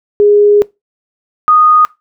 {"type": "tone pair in turn", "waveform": "sine", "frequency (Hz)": [412.8, 1237], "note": ["G#4", "D#6"], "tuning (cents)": [-10, -10], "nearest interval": "octave + perfect fifth", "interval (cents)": 1900, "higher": "second", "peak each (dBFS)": -4, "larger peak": "neither", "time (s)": [[0.2, 0.62], [1.48, 1.85]], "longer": "first", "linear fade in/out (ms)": 0, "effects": ["noise-tail reverb RT60 0.2 s tail -21 dB re dry"]}